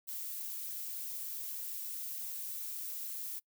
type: noise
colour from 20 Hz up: violet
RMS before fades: -41 dBFS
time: 0.07-3.4 s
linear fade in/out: 20 ms
effects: noise-tail reverb RT60 0.1 s tail -25 dB re dry